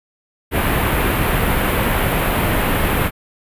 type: band-stop noise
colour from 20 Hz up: pink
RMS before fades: -17 dBFS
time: 0.51-3.11 s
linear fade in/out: 50 ms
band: 2900 to 12000 Hz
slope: 24 dB/octave
effects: resampled to 32000 Hz